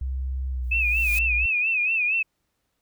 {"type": "tone with pitch glide", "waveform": "sine", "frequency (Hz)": [65.41, 58.95], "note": ["C2", "A#1"], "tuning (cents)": [0, 20], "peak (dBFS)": -25, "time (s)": [0.01, 1.46], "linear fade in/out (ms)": 5, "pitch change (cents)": -180, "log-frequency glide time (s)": [0.5, 0.79]}
{"type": "noise with exponential growth", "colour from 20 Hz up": "blue", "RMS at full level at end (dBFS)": -30, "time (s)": [0.63, 1.19], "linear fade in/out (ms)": 5, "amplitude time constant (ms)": 120}
{"type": "tone with vibrato", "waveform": "sine", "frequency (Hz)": 2556, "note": "D#7", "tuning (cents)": 46, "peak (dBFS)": -20, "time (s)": [0.71, 2.23], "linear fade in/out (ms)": 10, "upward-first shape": "sine", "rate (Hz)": 4.3, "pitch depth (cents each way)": 100}
{"effects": ["pink hiss -75 dBFS RMS until 2.81 s"]}